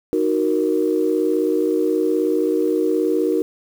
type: chord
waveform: sine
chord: D# minor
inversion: none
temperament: equal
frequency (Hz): 311.1 / 370 / 466.2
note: D#4 / F#4 / A#4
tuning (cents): 0 / 0 / 0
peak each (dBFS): -20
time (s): 0.13-3.42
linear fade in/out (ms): 0
effects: tanh soft clip ceiling -6 dBFS + 7-bit